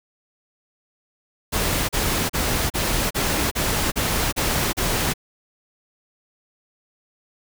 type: noise bursts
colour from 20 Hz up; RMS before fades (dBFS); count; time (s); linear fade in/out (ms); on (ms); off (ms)
pink; -22; 9; 1.52-5.138; 20; 370; 36
effects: none